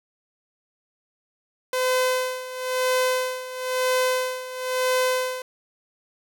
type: tone with tremolo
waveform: sawtooth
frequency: 510 Hz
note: C5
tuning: 44 cents flat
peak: -15 dBFS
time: 1.73-5.42 s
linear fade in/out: 2 ms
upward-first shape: sine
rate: 1 Hz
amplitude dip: 80%
effects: none